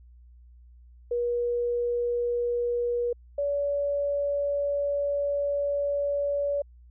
sine tone pair in turn, 480 / 570.8 Hz, B4 / D5, -49 / -49 cents, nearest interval minor third, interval 300 cents, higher second, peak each -24 dBFS, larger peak neither, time 1.11-3.13 / 3.38-6.62 s, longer second, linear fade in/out 5 ms, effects added 60 Hz sine -49 dBFS peak until 6.9 s

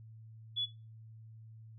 sine tone, 3411 Hz, G#7, 46 cents sharp, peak -32 dBFS, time 0.56-0.66 s, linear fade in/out 20 ms, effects noise-tail reverb RT60 0.3 s tail -19 dB re dry + added 111 Hz sine -50 dBFS peak until 1.78 s

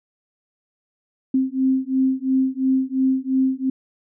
sine beating tone pair, 261.6 / 264.5 Hz, C4 / C4, 0 / +19 cents, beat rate 2.9 Hz, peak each -20 / -20 dBFS, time 1.34-3.7 s, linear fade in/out 5 ms, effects none

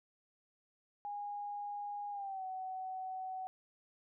sine tone with pitch glide, 820 to 751.9 Hz, G#5 to F#5, -22 to +28 cents, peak -39 dBFS, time 1.05-3.47 s, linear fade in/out 0 ms, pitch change -150 cents, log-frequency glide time 2.11-2.44 s, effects none

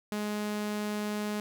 sawtooth tone, 209.4 Hz, G#3, 15 cents sharp, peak -27 dBFS, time 0.12-1.4 s, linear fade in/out 0 ms, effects none

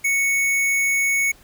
square tone, 2217 Hz, C#7, in tune, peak -18 dBFS, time 0.04-1.32 s, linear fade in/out 10 ms, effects pink hiss -51 dBFS RMS until 1.43 s

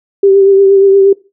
sine tone with vibrato, 392 Hz, G4, in tune, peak -3 dBFS, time 0.23-1.13 s, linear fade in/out 5 ms, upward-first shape triangle, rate 8.5 Hz, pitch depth 33 cents each way, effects noise-tail reverb RT60 0.3 s tail -21 dB re dry

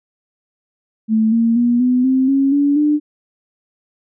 sine tone with pitch steps, 220 / 229.7 / 239.9 / 250.5 / 261.6 / 273.2 / 285.3 / 297.9 Hz, A3 / A#3 / A#3 / B3 / C4 / C#4 / C#4 / D4, 0 / -25 / +50 / +25 / 0 / -25 / +50 / +25 cents, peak -11 dBFS, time 1.08-3 s, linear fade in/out 50 ms, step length 240 ms, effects none

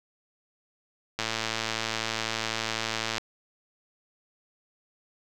click train, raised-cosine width 0.2 ms, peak -11 dBFS, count 224, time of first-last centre 1.19-3.181 s, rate 112 Hz, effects none

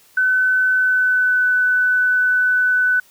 sine tone with pitch glide, 1513 to 1498.2 Hz, F#6 to F#6, +38 to +21 cents, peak -13 dBFS, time 0.17-3 s, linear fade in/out 5 ms, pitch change -17 cents, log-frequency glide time 0.74-1.48 s, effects white hiss -52 dBFS RMS until 3.1 s

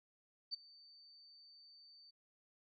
sine tone with ADSR envelope, 4576 Hz, D8, 46 cents flat, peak -36 dBFS, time 0.51-2.11 s, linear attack 28 ms, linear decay 13 ms, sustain -23 dB, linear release 13 ms, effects none

